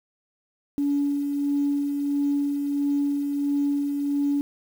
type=tone with tremolo; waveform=sine; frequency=285 Hz; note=C#4; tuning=48 cents sharp; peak=-19 dBFS; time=0.78-4.41 s; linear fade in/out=0 ms; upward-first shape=sine; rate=1.5 Hz; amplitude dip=40%; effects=tanh soft clip ceiling -15 dBFS + 8-bit